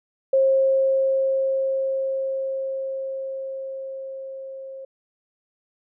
sine tone with level ramp, 535 Hz, C5, 38 cents sharp, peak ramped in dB -14 to -34 dBFS, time 0.33-4.85 s, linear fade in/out 5 ms, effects none

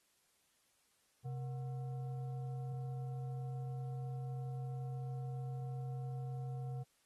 sine tone with frequency modulation, 131.1 Hz, C3, 4 cents sharp, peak -39 dBFS, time 1.24-6.84 s, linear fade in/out 20 ms, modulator 603 Hz, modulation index 0.36, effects white hiss -75 dBFS RMS until 7.05 s + AAC 32 kbps

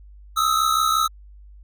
square tone pair together, 1252.8 / 1318.5 Hz, D#6 / E6, +11 / 0 cents, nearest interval minor second, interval 89 cents, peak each -21 dBFS, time 0.36-1.08 s, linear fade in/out 20 ms, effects added 50 Hz sine -42 dBFS peak until 1.63 s

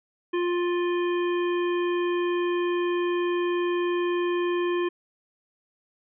harmonic tone with a mistuned harmonic, 351.3 Hz, F4, 10 cents sharp, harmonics 1 / 3 / 5 / 7 / 9, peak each -23 / -33 / -37 / -40 / -42 dBFS, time 0.33-4.89 s, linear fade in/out 10 ms, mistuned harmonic 9, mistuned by -15 cents, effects none

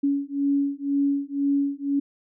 sine beating tone pair, 280 / 282 Hz, C#4 / C#4, +18 / +30 cents, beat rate 2 Hz, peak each -24 dBFS, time 0.03-2 s, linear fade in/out 10 ms, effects none

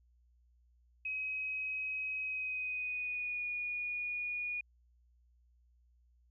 sine tone with pitch glide, 2538 to 2450 Hz, D#7 to D#7, +34 to -27 cents, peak -35 dBFS, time 1.05-4.61 s, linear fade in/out 5 ms, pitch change -61 cents, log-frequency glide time 2.22-3.45 s, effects added 60 Hz sine -65 dBFS peak until 6.3 s

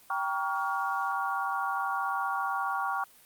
sine chord, G half-diminished seventh, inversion none, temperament just, 784 / 940.8 / 1128.9 / 1411.2 Hz, G5 / Bb5 / Db6 / F6, 0 / +16 / +31 / +18 cents, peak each -33 / -35 / -32 / -34 dBFS, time 0.1-3.04 s, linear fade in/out 2 ms, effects white hiss -57 dBFS RMS until 3.25 s + Opus 32 kbps

